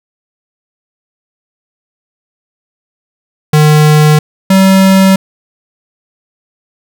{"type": "tone pair in turn", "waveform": "square", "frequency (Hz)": [152, 191.51], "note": ["D#3", "G3"], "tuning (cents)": [-40, -40], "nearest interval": "major third", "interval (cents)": 400, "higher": "second", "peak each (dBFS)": -4, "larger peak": "neither", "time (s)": [[3.53, 4.19], [4.5, 5.16]], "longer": "neither", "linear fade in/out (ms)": 5, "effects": []}